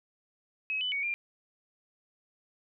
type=tone with pitch steps; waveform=sine; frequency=2557 / 3000 / 2239 / 2390 Hz; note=D#7 / F#7 / C#7 / D7; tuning=+47 / +23 / +17 / +30 cents; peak=-29 dBFS; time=0.7-1.14 s; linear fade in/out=0 ms; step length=110 ms; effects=none